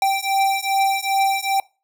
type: beating tone pair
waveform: square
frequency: 780 / 782.5 Hz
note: G5 / G5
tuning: -9 / -3 cents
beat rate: 2.5 Hz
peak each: -21 dBFS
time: 0.02-1.6 s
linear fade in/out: 2 ms
effects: noise-tail reverb RT60 0.3 s tail -22 dB re dry